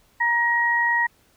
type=tone pair together; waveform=sine; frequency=941.3 / 1893 Hz; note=A#5 / A#6; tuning=+17 / +26 cents; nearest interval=octave; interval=1209 cents; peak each=-23 / -19 dBFS; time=0.2-1.07 s; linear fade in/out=10 ms; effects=pink hiss -60 dBFS RMS until 1.36 s